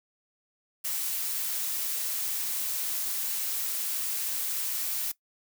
blue noise, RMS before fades -31 dBFS, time 0.84-5.12 s, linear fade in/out 10 ms, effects noise-tail reverb RT60 0.1 s tail -19 dB re dry

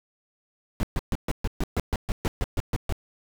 brown noise bursts, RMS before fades -24 dBFS, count 14, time 0.8-2.924 s, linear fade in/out 0 ms, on 31 ms, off 130 ms, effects none

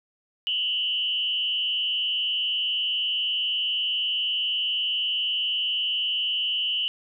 sine tone with frequency modulation, 2960 Hz, F#7, in tune, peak -23 dBFS, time 0.47-6.88 s, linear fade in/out 0 ms, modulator 168 Hz, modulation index 0.75, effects none

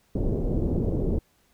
pink low-pass noise, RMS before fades -25 dBFS, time 0.15-1.19 s, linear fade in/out 5 ms, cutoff 480 Hz, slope 24 dB/octave, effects pink hiss -65 dBFS RMS until 1.53 s

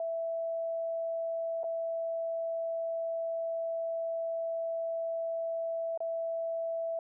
sine tone with dropouts, 661 Hz, E5, 5 cents sharp, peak -31 dBFS, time 0-6.99 s, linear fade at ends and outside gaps 2 ms, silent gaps 1.633-1.641 / 5.976-6.004 s, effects none

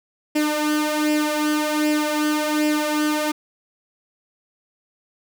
sawtooth tone with flanger, 302.1 Hz, D4, 49 cents sharp, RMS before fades -21 dBFS, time 0.35-3.32 s, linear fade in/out 10 ms, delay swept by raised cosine 0.38 to 2.68 ms, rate 1.3 Hz, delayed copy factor +0.65, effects none

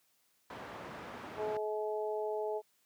white low-pass noise, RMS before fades -46 dBFS, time 0.5-1.57 s, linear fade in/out 2 ms, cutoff 1200 Hz, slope 12 dB/octave
harmonic tone, 213.4 Hz, G#3, 47 cents sharp, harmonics 2 / 3 / 4, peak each -35 / -39 / -41 dBFS, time 1.36-2.62 s, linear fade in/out 50 ms
effects white hiss -73 dBFS RMS until 2.85 s + high-pass 100 Hz 12 dB/octave

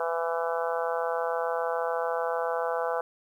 harmonic tone, 166.8 Hz, E3, 21 cents sharp, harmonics 3 / 4 / 5 / 6 / 7 / 8 / 9, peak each -30 / -32 / -34 / -36 / -37 / -38 / -39 dBFS, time 0-3.01 s, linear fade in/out 2 ms, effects 10-bit

